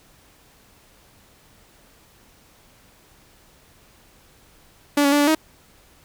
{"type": "tone with pitch steps", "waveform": "sawtooth", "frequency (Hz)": [288.8, 281.1, 291, 289, 315.1], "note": ["D4", "C#4", "D4", "D4", "D#4"], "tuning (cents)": [-29, 24, -16, -28, 22], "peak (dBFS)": -11, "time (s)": [4.97, 5.35], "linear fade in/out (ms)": 5, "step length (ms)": 76, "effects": ["pink hiss -54 dBFS RMS until 6.04 s"]}